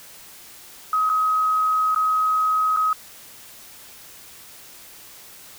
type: tone with dropouts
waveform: sine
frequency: 1267 Hz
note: D#6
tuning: 31 cents sharp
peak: -17 dBFS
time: 0.93-2.93 s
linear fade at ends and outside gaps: 2 ms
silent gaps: 1.093-1.098 / 1.947-1.96 / 2.764-2.77 s
effects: white hiss -44 dBFS RMS until 5.58 s